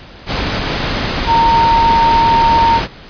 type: tone in noise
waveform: sine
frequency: 920 Hz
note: A#5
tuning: 23 cents flat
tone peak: -8 dBFS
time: 1.26-2.81 s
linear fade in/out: 50 ms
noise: pink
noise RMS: -17 dBFS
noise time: 0.26-2.88 s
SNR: +6 dB
effects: pink hiss -36 dBFS RMS until 3.09 s + resampled to 11025 Hz